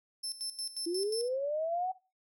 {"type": "tone with tremolo", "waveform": "30% pulse", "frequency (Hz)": 5300, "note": "E8", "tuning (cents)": 9, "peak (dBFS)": -31, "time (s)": [0.23, 1.29], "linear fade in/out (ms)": 10, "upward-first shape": "square", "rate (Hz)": 5.6, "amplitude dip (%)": 80}
{"type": "linear sweep", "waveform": "sine", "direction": "up", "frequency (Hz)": [329.7, 757], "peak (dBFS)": -30, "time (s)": [0.86, 1.92], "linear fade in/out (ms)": 10}
{"effects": ["noise-tail reverb RT60 0.3 s tail -18 dB re dry"]}